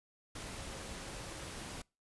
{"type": "tone in noise", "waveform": "sine", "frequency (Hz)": 543, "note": "C#5", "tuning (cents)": -36, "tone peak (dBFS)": -55, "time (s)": [0.56, 1.48], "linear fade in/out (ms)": 5, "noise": "pink", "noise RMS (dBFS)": -45, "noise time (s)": [0.35, 1.82], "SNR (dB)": -13, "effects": ["noise-tail reverb RT60 0.3 s tail -26 dB re dry", "resampled to 24000 Hz"]}